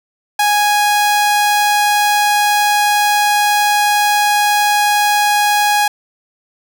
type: tone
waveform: sawtooth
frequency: 829 Hz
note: G#5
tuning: 3 cents flat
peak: -7 dBFS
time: 0.39-5.88 s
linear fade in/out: 5 ms
effects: none